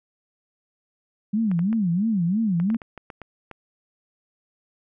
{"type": "tone with vibrato", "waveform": "sine", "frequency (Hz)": 195.5, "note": "G3", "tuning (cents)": -4, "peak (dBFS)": -19, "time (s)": [1.33, 2.77], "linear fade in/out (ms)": 10, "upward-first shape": "sine", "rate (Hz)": 3, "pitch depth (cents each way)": 270}
{"type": "clicks", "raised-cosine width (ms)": 0.5, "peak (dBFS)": -23, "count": 11, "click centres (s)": [1.515, 1.592, 1.729, 2.6, 2.702, 2.746, 2.818, 2.977, 3.102, 3.217, 3.513]}
{"effects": []}